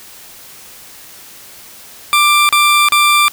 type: tone bursts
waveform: 20% pulse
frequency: 1182 Hz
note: D6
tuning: 11 cents sharp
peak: -3 dBFS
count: 3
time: 2.13-3.282 s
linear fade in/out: 0 ms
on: 360 ms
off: 36 ms
effects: white hiss -37 dBFS RMS until 3.32 s